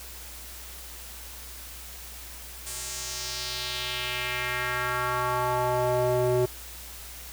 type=tone with band-pass filter sweep; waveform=square; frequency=124.4 Hz; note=B2; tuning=13 cents sharp; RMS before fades=-28 dBFS; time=2.66-6.46 s; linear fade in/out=10 ms; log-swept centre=8900 to 430 Hz; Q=2.1; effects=added 60 Hz sine -45 dBFS peak until 7.32 s + white hiss -43 dBFS RMS until 7.32 s